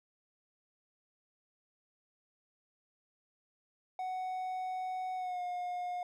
triangle tone with pitch glide, 743 to 716.4 Hz, F#5 to F5, +7 to +44 cents, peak -33 dBFS, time 3.99-6.03 s, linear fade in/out 2 ms, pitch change -63 cents, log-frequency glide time 5.16-5.42 s, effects none

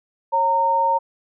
sine tone pair together, 547 / 919.9 Hz, C#5 / A#5, -23 / -23 cents, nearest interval major sixth, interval 900 cents, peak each -24 / -16 dBFS, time 0.32-0.99 s, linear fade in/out 20 ms, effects none

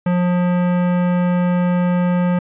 sine tone with hard clipping, 178 Hz, F3, 33 cents sharp, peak -16 dBFS, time 0.06-2.39 s, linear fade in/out 5 ms, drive 17 dB, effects resampled to 8000 Hz

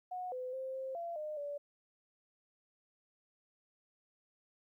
sine tone with pitch steps, 730 / 507 / 525 / 528 / 682 / 609 / 577 Hz, F#5 / B4 / C5 / C5 / F5 / D#5 / D5, -24 / +45 / +6 / +16 / -41 / -37 / -31 cents, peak -38 dBFS, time 0.11-1.58 s, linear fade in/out 10 ms, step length 210 ms, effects 13-bit

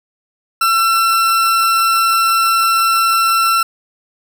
40% pulse tone, 1347 Hz, E6, 37 cents sharp, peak -10 dBFS, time 0.61-3.63 s, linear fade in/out 5 ms, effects none

